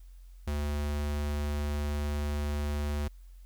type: tone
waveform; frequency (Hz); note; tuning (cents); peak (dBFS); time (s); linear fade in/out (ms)
square; 73.42; D2; 0; -30; 0.47-3.08; 5
effects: added 44 Hz sine -47 dBFS peak until 3.45 s + white hiss -69 dBFS RMS until 3.45 s